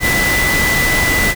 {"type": "tone in noise", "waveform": "sine", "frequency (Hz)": 1991, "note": "B6", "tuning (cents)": 14, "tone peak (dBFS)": -14, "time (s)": [0, 1.35], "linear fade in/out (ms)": 50, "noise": "pink", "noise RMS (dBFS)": -17, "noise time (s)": [0, 1.35], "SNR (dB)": 0, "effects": []}